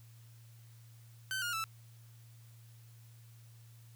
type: tone with pitch steps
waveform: sawtooth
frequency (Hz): 1535 / 1424 / 1320.9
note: G6 / F6 / E6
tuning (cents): -37 / +33 / +3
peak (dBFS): -31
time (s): 1.31-1.64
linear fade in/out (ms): 0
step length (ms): 110
effects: added 115 Hz sine -54 dBFS peak until 3.95 s + white hiss -66 dBFS RMS until 3.95 s